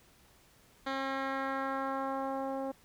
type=tone with low-pass filter sweep; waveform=10% pulse; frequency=269.4 Hz; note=C#4; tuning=49 cents flat; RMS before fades=-35 dBFS; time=0.86-2.72 s; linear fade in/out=10 ms; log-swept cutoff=3300 to 600 Hz; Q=1.3; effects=pink hiss -63 dBFS RMS until 2.84 s